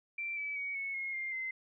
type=tone with pitch steps; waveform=sine; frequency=2349 / 2299 / 2251 / 2203 / 2157 / 2111 / 2066 Hz; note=D7 / D7 / C#7 / C#7 / C#7 / C7 / C7; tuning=0 / -37 / +26 / -11 / -48 / +15 / -22 cents; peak=-35 dBFS; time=0.18-1.51 s; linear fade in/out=5 ms; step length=190 ms; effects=none